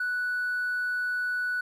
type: tone with hard clipping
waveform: triangle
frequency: 1480 Hz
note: F#6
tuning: in tune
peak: -26 dBFS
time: 0-1.61 s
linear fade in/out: 5 ms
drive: 2 dB
effects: none